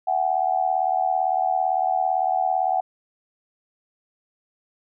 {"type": "tone with amplitude modulation", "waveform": "sine", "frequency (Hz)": 749, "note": "F#5", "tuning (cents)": 21, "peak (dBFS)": -15, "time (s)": [0.07, 2.81], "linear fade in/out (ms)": 10, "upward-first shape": "sine", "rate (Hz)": 77.8, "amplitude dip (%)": 90, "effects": []}